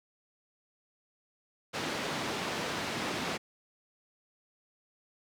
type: band-pass noise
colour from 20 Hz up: pink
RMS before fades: -35 dBFS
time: 1.73-3.38 s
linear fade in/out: 20 ms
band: 190 to 4900 Hz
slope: 12 dB/octave
effects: none